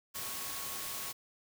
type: tone in noise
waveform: sine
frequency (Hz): 1100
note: C#6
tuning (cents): -14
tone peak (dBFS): -50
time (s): 0.14-1.13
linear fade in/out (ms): 20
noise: white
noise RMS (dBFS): -40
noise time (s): 0.14-1.13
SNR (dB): -13
effects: none